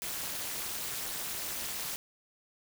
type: noise with amplitude modulation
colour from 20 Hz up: white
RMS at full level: -33 dBFS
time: 0.02-1.96 s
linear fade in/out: 0 ms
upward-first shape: sine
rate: 282 Hz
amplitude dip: 95%
effects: none